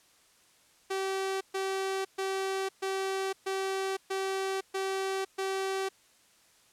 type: tone bursts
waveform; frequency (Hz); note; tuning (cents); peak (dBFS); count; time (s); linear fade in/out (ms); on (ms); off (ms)
sawtooth; 385; G4; -31; -26; 8; 0.9-5.89; 10; 510; 130
effects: white hiss -63 dBFS RMS until 6.72 s + low-pass 10000 Hz 12 dB/octave